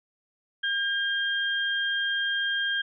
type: tone pair together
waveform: sine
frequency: 1609 / 3206 Hz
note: G6 / G7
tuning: +45 / +38 cents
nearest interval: octave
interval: 1193 cents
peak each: -26 / -29 dBFS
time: 0.63-2.82 s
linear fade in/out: 10 ms
effects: none